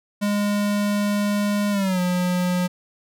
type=tone with pitch glide; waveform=square; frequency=205.3 to 179.76 Hz; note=G#3 to F#3; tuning=-20 to -50 cents; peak=-20 dBFS; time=0.21-2.68 s; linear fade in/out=20 ms; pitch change=-230 cents; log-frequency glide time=1.71-2 s; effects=none